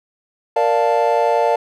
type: chord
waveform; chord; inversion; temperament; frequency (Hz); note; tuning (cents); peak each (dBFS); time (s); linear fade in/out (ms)
triangle; Bb major seventh; none; equal; 466.2 / 587.3 / 698.5 / 880; Bb4 / D5 / F5 / A5; 0 / 0 / 0 / 0; -17; 0.56-1.56; 5
effects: none